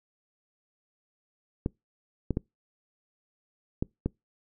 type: clicks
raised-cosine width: 3 ms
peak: -14 dBFS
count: 5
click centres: 1.661 / 2.307 / 2.371 / 3.825 / 4.06 s
effects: noise-tail reverb RT60 0.2 s tail -26 dB re dry